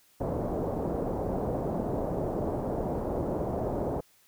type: low-pass noise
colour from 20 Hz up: white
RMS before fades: -31 dBFS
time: 0.2-4.01 s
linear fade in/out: 10 ms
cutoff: 670 Hz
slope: 24 dB/octave
effects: white hiss -63 dBFS RMS until 4.27 s